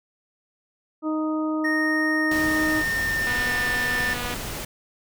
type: harmonic tone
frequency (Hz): 311.1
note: D#4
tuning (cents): 0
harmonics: 1 / 2 / 3 / 4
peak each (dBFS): -23 / -32 / -37 / -33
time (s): 1.02-2.84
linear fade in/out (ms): 50
type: tone with pitch glide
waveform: triangle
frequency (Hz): 1853 to 1780.6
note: A#6 to A6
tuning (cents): -11 to +20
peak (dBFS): -21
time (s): 1.64-4.14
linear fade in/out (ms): 10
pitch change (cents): -69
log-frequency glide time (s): 2.17-3.73
type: noise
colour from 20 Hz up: pink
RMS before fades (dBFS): -32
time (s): 2.31-4.65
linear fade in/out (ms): 5
type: click train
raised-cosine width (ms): 0.3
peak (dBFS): -16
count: 262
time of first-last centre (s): 3.27-4.34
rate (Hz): 244
effects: none